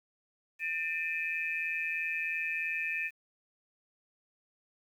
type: tone cluster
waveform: sine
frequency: 1795 / 2389 / 2552 Hz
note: A6 / D7 / D#7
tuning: +34 / +29 / +43 cents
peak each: -36 / -36 / -35 dBFS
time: 0.59-3.11 s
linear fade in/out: 50 ms
effects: 10-bit